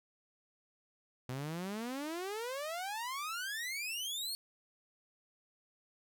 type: exponential sweep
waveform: sawtooth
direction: up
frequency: 123.47 to 4435 Hz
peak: -34 dBFS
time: 1.29-4.35 s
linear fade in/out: 0 ms
effects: none